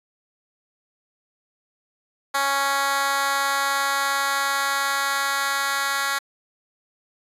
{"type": "tone with high-pass filter sweep", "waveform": "10% pulse", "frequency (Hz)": 277.2, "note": "C#4", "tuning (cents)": 0, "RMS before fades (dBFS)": -23, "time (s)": [2.34, 6.19], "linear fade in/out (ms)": 10, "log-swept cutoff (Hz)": [910, 1400], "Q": 1.1, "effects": ["resampled to 32000 Hz"]}